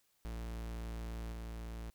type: tone with level steps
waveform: 45% pulse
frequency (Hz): 56.6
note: A1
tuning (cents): +50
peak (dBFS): -40 / -42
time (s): 0.25-1.9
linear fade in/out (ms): 0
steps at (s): 1.32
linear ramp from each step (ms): 2
effects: white hiss -75 dBFS RMS until 1.94 s